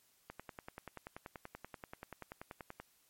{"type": "click train", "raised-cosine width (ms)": 0.5, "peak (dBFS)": -30, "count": 27, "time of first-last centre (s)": [0.3, 2.8], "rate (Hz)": 10.4, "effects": ["white hiss -71 dBFS RMS until 3.09 s", "MP3 64 kbps"]}